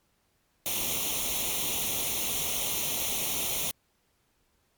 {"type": "noise with comb filter", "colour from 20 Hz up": "white", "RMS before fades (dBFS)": -30, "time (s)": [0.66, 3.71], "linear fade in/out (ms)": 0, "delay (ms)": 0.31, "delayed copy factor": 0.8, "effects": ["pink hiss -71 dBFS RMS until 4.77 s", "MP3 96 kbps"]}